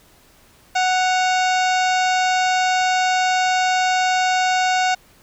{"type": "harmonic tone with a mistuned harmonic", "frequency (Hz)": 740, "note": "F#5", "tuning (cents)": 0, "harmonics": [1, 2, 3, 4, 5, 6, 7, 8, 9, 10], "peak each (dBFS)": [-17, -23, -27, -29, -31, -33, -34, -35, -36, -37], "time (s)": [0.75, 4.95], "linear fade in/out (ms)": 10, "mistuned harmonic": 4, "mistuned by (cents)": -100, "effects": ["pink hiss -52 dBFS RMS until 5.22 s"]}